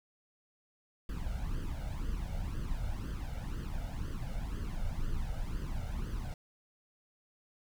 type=noise with flanger; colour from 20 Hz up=brown; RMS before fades=-36 dBFS; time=1.09-6.34 s; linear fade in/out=2 ms; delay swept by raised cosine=0.63 to 1.42 ms; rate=2 Hz; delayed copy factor=+0.75; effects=none